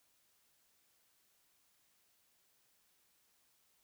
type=silence; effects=white hiss -74 dBFS RMS until 3.83 s